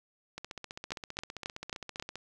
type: two click trains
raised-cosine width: 0.2 ms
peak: -17 / -23 dBFS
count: 5 / 28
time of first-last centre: 0.92-1.998 / 0.38-2.156 s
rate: 3.71 / 15.2 Hz
effects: none